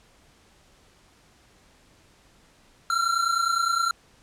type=tone pair together; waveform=square; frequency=1344 / 1373.8 Hz; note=E6 / F6; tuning=+33 / -29 cents; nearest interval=unison; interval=38 cents; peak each=-27 / -24 dBFS; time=2.9-3.91 s; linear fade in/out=2 ms; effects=pink hiss -58 dBFS RMS until 4.22 s + low-pass 9000 Hz 12 dB/octave